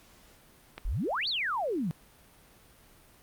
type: click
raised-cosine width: 0.3 ms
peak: -23 dBFS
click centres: 0.78 s
type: exponential two-way sweep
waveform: sine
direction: up then down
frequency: 31.99 to 4685 to 148.1 Hz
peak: -28 dBFS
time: 0.85-1.91 s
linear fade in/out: 0 ms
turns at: 1.28 s
effects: pink hiss -58 dBFS RMS until 3.22 s + Opus 48 kbps